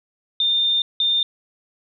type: tone bursts at uneven times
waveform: sine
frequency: 3615 Hz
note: A7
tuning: 46 cents sharp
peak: -16 dBFS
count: 2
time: 0.4-0.82 / 1-1.23 s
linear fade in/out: 2 ms
effects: none

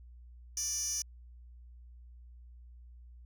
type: tone with high-pass filter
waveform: 15% pulse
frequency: 587.3 Hz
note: D5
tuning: in tune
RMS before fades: -35 dBFS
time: 0.57-1.02 s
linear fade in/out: 2 ms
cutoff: 6000 Hz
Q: 5.8
effects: added 60 Hz sine -50 dBFS peak until 3.25 s

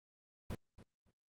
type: noise with echo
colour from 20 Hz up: brown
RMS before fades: -41 dBFS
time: 0.5-0.55 s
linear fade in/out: 2 ms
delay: 280 ms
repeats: 2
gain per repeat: -15 dB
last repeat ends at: 1.11 s
effects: Opus 32 kbps

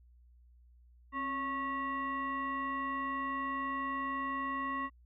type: tone with frequency modulation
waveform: sine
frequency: 1099 Hz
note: C#6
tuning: 15 cents flat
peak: -33 dBFS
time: 1.12-4.9 s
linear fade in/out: 50 ms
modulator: 832 Hz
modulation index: 0.93
effects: added 60 Hz sine -58 dBFS peak until 5.05 s

